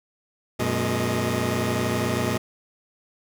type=tone cluster; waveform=15% pulse; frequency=92.4 / 120.2 / 211.3 / 622 Hz; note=F#2 / B2 / G#3 / D#5; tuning=-2 / -46 / +30 / -1 cents; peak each=-23 / -19 / -22 / -26 dBFS; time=0.59-2.38 s; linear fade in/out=10 ms; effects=none